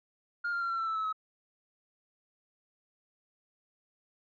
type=tone with pitch steps; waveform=sine; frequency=1413 / 1393.5 / 1374.4 / 1355.4 / 1336.8 / 1318.4 / 1300.2 / 1282.3 Hz; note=F6 / F6 / F6 / E6 / E6 / E6 / E6 / E6; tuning=+20 / -4 / -28 / +48 / +24 / 0 / -24 / -48 cents; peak=-28 dBFS; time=0.44-1.128 s; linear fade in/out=10 ms; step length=86 ms; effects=tanh soft clip ceiling -28 dBFS